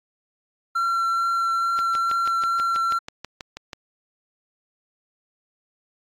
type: tone with vibrato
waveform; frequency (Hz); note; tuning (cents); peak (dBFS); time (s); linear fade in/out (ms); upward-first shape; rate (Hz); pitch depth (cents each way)
triangle; 1360; F6; -46; -18; 0.75-2.99; 10; triangle; 2.3; 10
type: click train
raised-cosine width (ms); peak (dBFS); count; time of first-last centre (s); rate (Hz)
0.2; -16; 13; 1.79-3.732; 6.18
effects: AAC 48 kbps